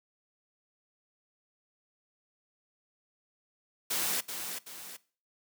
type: noise with echo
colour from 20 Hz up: white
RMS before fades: -31 dBFS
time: 3.9-4.21 s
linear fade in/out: 10 ms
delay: 380 ms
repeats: 2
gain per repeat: -7 dB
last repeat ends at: 4.97 s
effects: noise-tail reverb RT60 0.4 s tail -20 dB re dry + high-pass 150 Hz 12 dB/octave